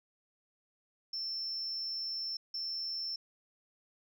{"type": "tone bursts at uneven times", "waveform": "sine", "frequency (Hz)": 5360, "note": "E8", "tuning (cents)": 28, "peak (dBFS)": -34, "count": 2, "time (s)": [[1.13, 2.37], [2.54, 3.16]], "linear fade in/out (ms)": 5, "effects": ["tanh soft clip ceiling -31 dBFS"]}